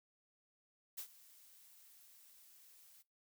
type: noise with ADSR envelope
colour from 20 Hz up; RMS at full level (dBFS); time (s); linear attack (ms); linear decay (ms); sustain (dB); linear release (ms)
blue; -44; 0.97-3.03; 15; 83; -19; 23
effects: noise-tail reverb RT60 0.2 s tail -20 dB re dry